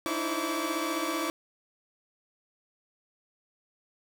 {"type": "tone cluster", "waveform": "sawtooth", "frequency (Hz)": [299.2, 317.7, 333.1, 526, 1148], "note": ["D4", "D#4", "E4", "C5", "D6"], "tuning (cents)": [32, 36, 18, 9, -40], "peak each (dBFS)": [-33, -32, -30, -35, -30], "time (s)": [0.06, 1.3], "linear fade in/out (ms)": 0, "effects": []}